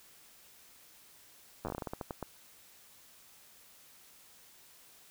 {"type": "slowing click train", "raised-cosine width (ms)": 1, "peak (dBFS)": -23, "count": 14, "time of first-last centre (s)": [1.65, 2.227], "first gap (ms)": 9, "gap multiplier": 1.24, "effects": ["white hiss -59 dBFS RMS until 5.1 s"]}